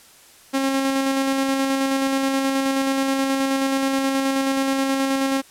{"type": "tone with tremolo", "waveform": "sawtooth", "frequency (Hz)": 270, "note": "C#4", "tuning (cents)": -45, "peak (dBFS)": -14, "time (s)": [0.53, 5.42], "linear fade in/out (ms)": 20, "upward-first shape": "square", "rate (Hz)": 9.4, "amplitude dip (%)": 25, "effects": ["white hiss -49 dBFS RMS until 5.5 s", "low-pass 12000 Hz 12 dB/octave"]}